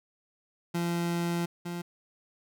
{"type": "tone pair in turn", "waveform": "30% pulse", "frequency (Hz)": [171.5, 173.39], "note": ["F3", "F3"], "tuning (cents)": [-31, -12], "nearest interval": "unison", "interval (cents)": 19, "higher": "second", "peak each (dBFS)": [-25, -31], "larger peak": "first", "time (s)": [[0.74, 1.46], [1.65, 1.82]], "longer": "first", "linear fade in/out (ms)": 10, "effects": []}